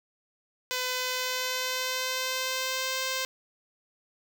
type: tone with pitch glide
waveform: 5% pulse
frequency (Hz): 505 to 521.9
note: B4 to C5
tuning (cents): +39 to -4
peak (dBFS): -17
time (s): 0.71-3.25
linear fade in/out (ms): 0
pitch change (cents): +57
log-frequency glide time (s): 0.87-2.99
effects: none